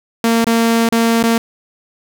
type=tone with dropouts; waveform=sawtooth; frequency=229.5 Hz; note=A#3; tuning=27 cents flat; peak=-7 dBFS; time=0.24-1.38 s; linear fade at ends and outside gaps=2 ms; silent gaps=0.444-0.468 / 0.889-0.923 / 1.228-1.237 s; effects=none